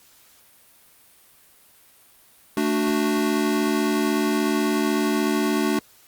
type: chord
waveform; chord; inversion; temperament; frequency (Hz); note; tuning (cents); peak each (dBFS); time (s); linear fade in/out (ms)
square; D major; second; equal; 220 / 293.7 / 370; A3 / D4 / F#4; 0 / 0 / 0; -25 / -24 / -26; 2.57-5.79; 2
effects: white hiss -54 dBFS RMS until 6.07 s + Opus 48 kbps